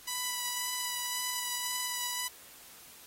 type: tone with vibrato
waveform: 5% pulse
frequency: 987.8 Hz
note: B5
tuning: in tune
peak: -21 dBFS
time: 0.07-2.28 s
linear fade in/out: 10 ms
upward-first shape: sine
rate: 1.9 Hz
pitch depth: 11 cents each way
effects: white hiss -53 dBFS RMS until 3.06 s + AAC 48 kbps